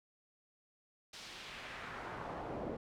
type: noise with band-pass filter sweep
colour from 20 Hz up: brown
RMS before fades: -45 dBFS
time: 1.13-2.77 s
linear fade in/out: 5 ms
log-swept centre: 5000 to 460 Hz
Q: 1.3
effects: none